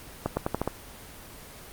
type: accelerating click train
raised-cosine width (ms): 1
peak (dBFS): -11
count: 6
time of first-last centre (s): 0.26-0.676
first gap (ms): 110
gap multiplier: 0.86
effects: pink hiss -45 dBFS RMS until 1.72 s + Opus 24 kbps